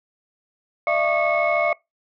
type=tone cluster; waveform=sine; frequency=603 / 676 / 1113 / 1209 / 2189 Hz; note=D5 / E5 / C#6 / D6 / C#7; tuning=+46 / +43 / +7 / +50 / -22 cents; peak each=-22 / -21 / -28 / -28 / -23 dBFS; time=0.87-1.73 s; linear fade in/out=2 ms; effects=noise-tail reverb RT60 0.2 s tail -24 dB re dry + tanh soft clip ceiling -10 dBFS